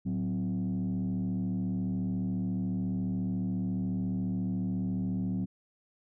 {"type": "tone with frequency modulation", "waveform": "sine", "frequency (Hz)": 185, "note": "F#3", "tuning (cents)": 0, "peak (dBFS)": -27, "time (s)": [0.05, 5.46], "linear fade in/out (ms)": 20, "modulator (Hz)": 74.2, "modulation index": 0.93, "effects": ["tanh soft clip ceiling -26 dBFS"]}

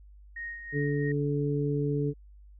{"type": "tone with tremolo", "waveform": "sine", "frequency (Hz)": 1864.7, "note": "A#6", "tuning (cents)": 0, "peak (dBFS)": -34, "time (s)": [0.36, 1.12], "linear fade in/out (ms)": 5, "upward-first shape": "sine", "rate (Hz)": 2.9, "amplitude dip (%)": 55}
{"type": "harmonic tone", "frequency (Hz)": 144.4, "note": "D3", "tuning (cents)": -29, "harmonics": [1, 2, 3], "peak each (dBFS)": [-28, -32, -31], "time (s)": [0.72, 2.14], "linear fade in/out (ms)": 50}
{"effects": ["added 50 Hz sine -49 dBFS peak until 2.59 s"]}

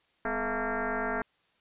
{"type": "tone with frequency modulation", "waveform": "sine", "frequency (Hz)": 476.3, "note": "A#4", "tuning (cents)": 37, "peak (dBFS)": -28, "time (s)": [0.25, 1.22], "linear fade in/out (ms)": 2, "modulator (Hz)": 226, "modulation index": 5.8, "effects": ["white hiss -69 dBFS RMS until 1.6 s", "resampled to 8000 Hz"]}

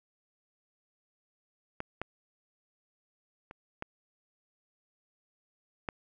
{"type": "clicks", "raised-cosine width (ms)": 0.5, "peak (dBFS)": [-20, -19, -30, -21, -18], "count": 5, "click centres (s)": [1.804, 2.016, 3.511, 3.824, 5.888], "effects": []}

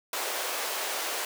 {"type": "high-pass noise", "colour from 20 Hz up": "pink", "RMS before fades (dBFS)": -32, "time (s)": [0.13, 1.25], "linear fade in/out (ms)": 2, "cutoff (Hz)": 460, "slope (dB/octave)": 24, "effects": []}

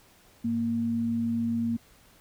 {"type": "tone pair together", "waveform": "sine", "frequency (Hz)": [103.2, 231.9], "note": ["G#2", "A#3"], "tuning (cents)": [-10, -9], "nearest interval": "octave + major second", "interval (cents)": 1401, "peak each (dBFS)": [-37, -25], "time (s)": [0.44, 1.77], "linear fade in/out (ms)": 10, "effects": ["pink hiss -58 dBFS RMS until 2.2 s"]}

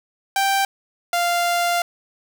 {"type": "tone pair in turn", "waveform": "sawtooth", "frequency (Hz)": [784, 695.8], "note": ["G5", "F5"], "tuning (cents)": [0, -7], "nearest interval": "major second", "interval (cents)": 207, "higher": "first", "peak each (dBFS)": [-13, -14], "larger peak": "first", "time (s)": [[0.36, 0.65], [1.13, 1.82]], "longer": "second", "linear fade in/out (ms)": 2, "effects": []}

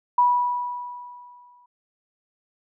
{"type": "tone with exponential decay", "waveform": "sine", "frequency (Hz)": 978, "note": "B5", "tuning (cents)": -17, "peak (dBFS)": -13, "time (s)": [0.18, 1.66], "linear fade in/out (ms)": 5, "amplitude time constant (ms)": 320, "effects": []}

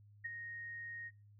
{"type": "tone with ADSR envelope", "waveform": "sine", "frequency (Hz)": 1864.7, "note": "A#6", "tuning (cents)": 0, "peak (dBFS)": -37, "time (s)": [0.24, 1.11], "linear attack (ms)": 15, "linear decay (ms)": 20, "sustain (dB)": -7, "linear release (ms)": 42, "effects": ["noise-tail reverb RT60 0.4 s tail -25 dB re dry", "added 103 Hz sine -59 dBFS peak until 1.39 s"]}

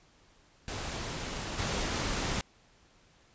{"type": "noise with level steps", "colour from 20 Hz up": "pink", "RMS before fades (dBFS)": [-37, -32], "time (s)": [0.68, 2.41], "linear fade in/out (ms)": 0, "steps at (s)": 1.58, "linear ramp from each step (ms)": 10, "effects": ["pink hiss -63 dBFS RMS until 3.34 s", "resampled to 16000 Hz"]}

